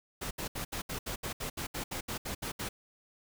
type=noise bursts; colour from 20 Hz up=pink; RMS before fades=-37 dBFS; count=15; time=0.21-2.69 s; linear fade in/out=10 ms; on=100 ms; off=70 ms; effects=none